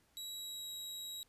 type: tone with pitch glide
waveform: sawtooth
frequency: 3881 to 3843 Hz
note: B7 to B7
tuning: -31 to -48 cents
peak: -40 dBFS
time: 0.17-1.23 s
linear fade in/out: 0 ms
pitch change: -17 cents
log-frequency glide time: 0.33-0.7 s
effects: pink hiss -72 dBFS RMS until 1.28 s + resampled to 32000 Hz